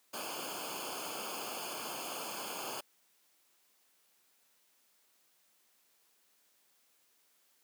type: noise with comb filter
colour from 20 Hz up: pink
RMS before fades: -41 dBFS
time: 0.13-2.81 s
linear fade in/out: 10 ms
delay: 0.52 ms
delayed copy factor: -0.95
effects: white hiss -71 dBFS RMS until 7.63 s + high-pass 200 Hz 12 dB/octave

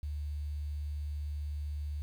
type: tone with quantisation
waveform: sine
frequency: 73.7 Hz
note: D2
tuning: 7 cents sharp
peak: -34 dBFS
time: 0.03-2.02 s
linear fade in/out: 0 ms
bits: 10
effects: none

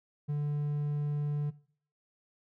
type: tone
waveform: triangle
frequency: 146.83 Hz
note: D3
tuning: in tune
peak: -27 dBFS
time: 0.28-1.51 s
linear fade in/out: 20 ms
effects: noise-tail reverb RT60 0.5 s tail -19 dB re dry

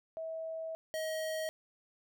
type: tone pair in turn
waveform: sine / square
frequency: 647 / 632.6 Hz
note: E5 / D#5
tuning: -32 / +29 cents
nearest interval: unison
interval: 39 cents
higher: first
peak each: -37 / -35 dBFS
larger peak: second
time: 0.17-0.75 / 0.94-1.49 s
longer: first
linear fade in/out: 0 ms
effects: none

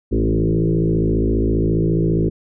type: tone with frequency modulation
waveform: sine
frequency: 110 Hz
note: A2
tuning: in tune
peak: -14 dBFS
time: 0.11-2.3 s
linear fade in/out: 20 ms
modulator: 54.8 Hz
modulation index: 5.6
effects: none

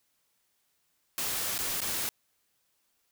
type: noise with dropouts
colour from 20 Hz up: white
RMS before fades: -32 dBFS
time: 1.18-2.09 s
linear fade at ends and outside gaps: 0 ms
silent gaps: 1.579-1.589 / 1.804-1.817 s
effects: white hiss -74 dBFS RMS until 3.11 s

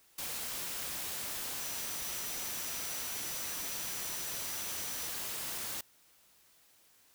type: tone in noise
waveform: sine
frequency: 5900 Hz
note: F#8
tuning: 6 cents flat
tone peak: -46 dBFS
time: 1.6-5.08 s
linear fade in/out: 5 ms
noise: white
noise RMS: -39 dBFS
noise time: 0.18-5.81 s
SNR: -10 dB
effects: white hiss -65 dBFS RMS until 7.14 s

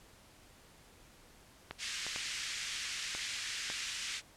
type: clicks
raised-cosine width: 0.3 ms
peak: -23 dBFS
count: 5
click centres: 1.71 / 2.066 / 2.161 / 3.15 / 3.701 s
type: band-pass noise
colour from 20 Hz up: pink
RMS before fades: -40 dBFS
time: 1.78-4.22 s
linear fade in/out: 50 ms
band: 1800 to 7700 Hz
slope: 24 dB/octave
effects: pink hiss -60 dBFS RMS until 4.36 s + low-pass 12000 Hz 12 dB/octave

